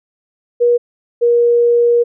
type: tone pair in turn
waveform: sine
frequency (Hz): 480.2 / 475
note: B4 / A#4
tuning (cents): -49 / +33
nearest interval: unison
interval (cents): 18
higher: first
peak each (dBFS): -8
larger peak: neither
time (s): 0.6-0.78 / 1.21-2.04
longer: second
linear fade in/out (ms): 20
effects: none